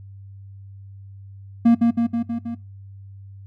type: tone with echo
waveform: triangle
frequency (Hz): 233.1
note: A#3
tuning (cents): 0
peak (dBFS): -8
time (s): 1.65-1.75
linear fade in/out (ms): 10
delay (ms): 160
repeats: 5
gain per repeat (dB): -3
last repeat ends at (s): 2.55
effects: noise-tail reverb RT60 0.3 s tail -21 dB re dry + added 98 Hz sine -38 dBFS peak until 3.46 s